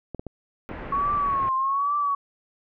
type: clicks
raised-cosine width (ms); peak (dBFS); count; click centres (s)
2; -20; 4; 0.147 / 0.195 / 0.267 / 0.714
type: low-pass noise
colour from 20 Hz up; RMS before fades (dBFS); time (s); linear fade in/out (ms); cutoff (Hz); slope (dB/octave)
pink; -36; 0.69-1.49; 0; 2100; 24
type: tone with vibrato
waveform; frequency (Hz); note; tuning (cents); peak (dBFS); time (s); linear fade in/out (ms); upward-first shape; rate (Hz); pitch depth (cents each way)
sine; 1108.7; C#6; 0; -21; 0.92-2.15; 5; triangle; 1.2; 100
effects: none